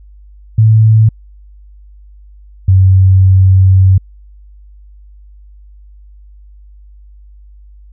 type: tone pair in turn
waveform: sine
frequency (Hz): 110 / 94.61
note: A2 / F#2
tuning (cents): 0 / +39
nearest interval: minor third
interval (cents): 261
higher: first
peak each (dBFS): -3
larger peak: neither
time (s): 0.58-1.09 / 2.68-3.98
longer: second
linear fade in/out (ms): 5
effects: added 50 Hz sine -35 dBFS peak until 7.92 s